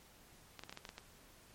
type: clicks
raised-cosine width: 0.2 ms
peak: -29 dBFS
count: 8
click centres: 0.593 / 0.636 / 0.695 / 0.726 / 0.774 / 0.852 / 0.891 / 0.981 s
effects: pink hiss -62 dBFS RMS until 1.54 s + MP3 64 kbps